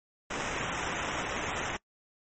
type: noise with sample-and-hold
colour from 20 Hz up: violet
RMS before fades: -34 dBFS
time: 0.3-1.77 s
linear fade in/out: 10 ms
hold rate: 4410 Hz
effects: noise-tail reverb RT60 0.1 s tail -24 dB re dry + MP3 32 kbps